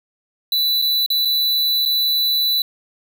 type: tone with dropouts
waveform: square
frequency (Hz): 3974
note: B7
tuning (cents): +10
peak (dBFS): -16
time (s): 0.52-2.62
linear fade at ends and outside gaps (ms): 2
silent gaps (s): 0.817-0.822 / 1.062-1.102 / 1.25-1.254 / 1.853-1.859
effects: none